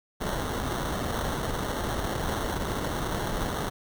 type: noise with sample-and-hold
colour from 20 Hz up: pink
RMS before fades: -30 dBFS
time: 0.2-3.7 s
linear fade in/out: 20 ms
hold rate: 2450 Hz
effects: none